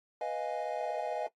triangle chord, F half-diminished seventh, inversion second, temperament equal, 493.9 / 622.3 / 698.5 / 830.6 Hz, Cb5 / Eb5 / F5 / Ab5, 0 / 0 / 0 / 0 cents, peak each -38 / -35 / -37 / -37 dBFS, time 0.21-1.27 s, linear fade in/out 2 ms, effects noise-tail reverb RT60 0.1 s tail -17 dB re dry + AAC 32 kbps

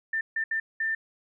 sine tone bursts at uneven times, 1789 Hz, A6, 28 cents sharp, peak -25 dBFS, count 4, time 0.13-0.21 / 0.36-0.44 / 0.51-0.6 / 0.8-0.95 s, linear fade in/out 5 ms, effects none

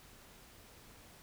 silence, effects pink hiss -58 dBFS RMS until 1.22 s

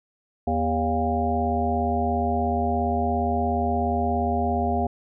harmonic tone with a mistuned harmonic, 80.2 Hz, E2, 47 cents flat, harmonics 1 / 3 / 5 / 7 / 9 / 10, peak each -27 / -27 / -30 / -33 / -25 / -31 dBFS, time 0.47-4.87 s, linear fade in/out 5 ms, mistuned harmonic 9, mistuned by -41 cents, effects none

